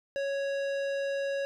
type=tone with tanh clipping; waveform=sine; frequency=554.4 Hz; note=C#5; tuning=in tune; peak=-31 dBFS; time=0.16-1.45 s; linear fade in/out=0 ms; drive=16 dB; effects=none